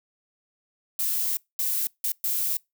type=noise bursts at uneven times; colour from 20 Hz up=violet; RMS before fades=-26 dBFS; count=4; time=0.99-1.37 / 1.59-1.87 / 2.04-2.12 / 2.24-2.57 s; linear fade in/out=2 ms; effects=noise-tail reverb RT60 0.2 s tail -25 dB re dry